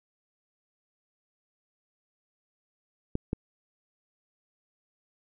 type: clicks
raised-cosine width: 3 ms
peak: -15 dBFS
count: 2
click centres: 3.154 / 3.331 s
effects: none